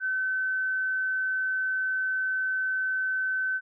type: tone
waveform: sine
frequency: 1526 Hz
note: G6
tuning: 47 cents flat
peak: -25 dBFS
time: 0-3.61 s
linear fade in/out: 50 ms
effects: none